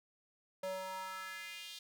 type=tone with high-pass filter sweep; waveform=square; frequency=188.1 Hz; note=F#3; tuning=29 cents sharp; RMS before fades=-44 dBFS; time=0.63-1.79 s; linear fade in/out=5 ms; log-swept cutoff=510 to 3700 Hz; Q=2.9; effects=none